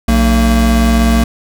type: tone pair together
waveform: square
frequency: 60.7 / 227.9 Hz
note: B1 / A#3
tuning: -29 / -39 cents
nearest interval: octave + major seventh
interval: 2290 cents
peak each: -11 / -12 dBFS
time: 0.08-1.24 s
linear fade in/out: 5 ms
effects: none